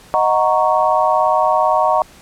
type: chord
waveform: sine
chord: D# minor seventh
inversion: none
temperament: equal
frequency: 622.3 / 740 / 932.3 / 1108.7 Hz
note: D#5 / F#5 / A#5 / C#6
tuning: 0 / 0 / 0 / 0 cents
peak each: -17 / -17 / -17 / -18 dBFS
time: 0.14-2.02 s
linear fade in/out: 0 ms
effects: pink hiss -44 dBFS RMS until 2.21 s + low-pass 12000 Hz 12 dB/octave